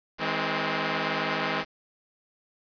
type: chord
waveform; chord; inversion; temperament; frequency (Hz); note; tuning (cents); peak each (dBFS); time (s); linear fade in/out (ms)
5% pulse; E augmented; none; equal with one note detuned; 160.58 / 207.7 / 261.6; E3 / G#3 / B#3; -45 / 0 / 0; -19; 0.18-1.65; 50
effects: resampled to 11025 Hz + 8-bit